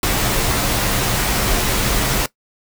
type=noise with comb filter; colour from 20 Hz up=pink; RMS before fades=-18 dBFS; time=0.03-2.26 s; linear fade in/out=2 ms; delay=12 ms; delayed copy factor=-0.5; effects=noise-tail reverb RT60 0.1 s tail -18 dB re dry

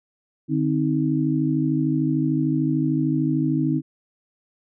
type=tone cluster; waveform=sine; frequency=149 / 262.6 / 315.9 Hz; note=D3 / C4 / D#4; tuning=+25 / +6 / +26 cents; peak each=-23 dBFS; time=0.48-3.82 s; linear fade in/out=50 ms; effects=none

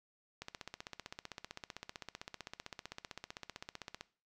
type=click train; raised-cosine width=0.2 ms; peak=-26 dBFS; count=57; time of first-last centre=0.42-4.01 s; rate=15.6 Hz; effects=noise-tail reverb RT60 0.4 s tail -19 dB re dry

